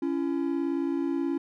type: tone pair together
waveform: triangle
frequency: 278.6 / 337.2 Hz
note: C#4 / E4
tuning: +9 / +39 cents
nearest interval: minor third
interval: 330 cents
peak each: -26 / -27 dBFS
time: 0.02-1.38 s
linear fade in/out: 5 ms
effects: none